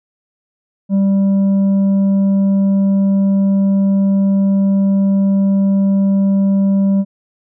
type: tone with tanh clipping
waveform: sine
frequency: 196 Hz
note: G3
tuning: in tune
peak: -11 dBFS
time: 0.89-7.05 s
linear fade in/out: 50 ms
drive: 5 dB
effects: none